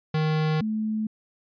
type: tone pair in turn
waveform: square / sine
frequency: 155.6 / 216.8 Hz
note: D#3 / A3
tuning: 0 / -25 cents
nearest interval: tritone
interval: 575 cents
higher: second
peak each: -22 / -24 dBFS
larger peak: first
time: 0.14-0.61 / 0.61-1.07 s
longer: first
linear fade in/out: 5 ms
effects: resampled to 11025 Hz